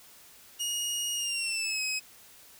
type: tone with pitch glide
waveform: 20% pulse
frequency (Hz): 2871 to 2543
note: F7 to D#7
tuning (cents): +47 to +37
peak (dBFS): -24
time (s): 0.59-2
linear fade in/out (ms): 20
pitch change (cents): -210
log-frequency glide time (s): 1.15-1.82
effects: white hiss -54 dBFS RMS until 2.59 s